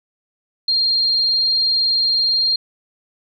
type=tone; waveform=sine; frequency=4207 Hz; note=C8; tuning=9 cents sharp; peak=-14 dBFS; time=0.68-2.56 s; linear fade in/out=5 ms; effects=none